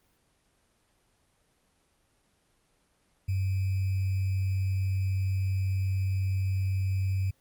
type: tone with sample-and-hold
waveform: sine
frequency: 95.4 Hz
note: G2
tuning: 47 cents flat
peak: -25 dBFS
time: 3.28-7.31 s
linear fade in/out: 10 ms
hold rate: 2450 Hz
effects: pink hiss -69 dBFS RMS until 7.4 s + Opus 24 kbps